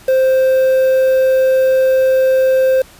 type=tone with quantisation; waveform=triangle; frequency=523.3 Hz; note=C5; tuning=in tune; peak=-7 dBFS; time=0.08-2.82 s; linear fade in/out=5 ms; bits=5; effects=pink hiss -42 dBFS RMS until 2.99 s + resampled to 32000 Hz

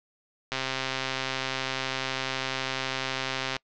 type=click train; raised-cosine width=0.2 ms; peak=-11 dBFS; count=403; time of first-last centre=0.52-3.565 s; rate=132 Hz; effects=noise-tail reverb RT60 0.1 s tail -26 dB re dry + low-pass 5000 Hz 12 dB/octave

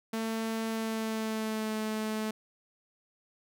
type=tone with pitch glide; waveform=sawtooth; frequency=223.8 to 216.9 Hz; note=A3 to A3; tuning=+30 to -25 cents; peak=-27 dBFS; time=0.13-2.31 s; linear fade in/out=5 ms; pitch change=-55 cents; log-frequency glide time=0.69-1.75 s; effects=none

